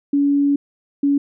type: tone pair in turn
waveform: sine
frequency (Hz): 283.7 / 282.7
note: C#4 / C#4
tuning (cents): +40 / +34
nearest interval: unison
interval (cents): 6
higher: first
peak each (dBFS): -13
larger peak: neither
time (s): 0.13-0.56 / 1.03-1.18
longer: first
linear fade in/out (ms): 5
effects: none